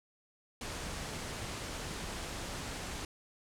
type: low-pass noise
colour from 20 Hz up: pink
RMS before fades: -41 dBFS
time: 0.61-3.05 s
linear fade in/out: 2 ms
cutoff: 9600 Hz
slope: 24 dB/octave
effects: none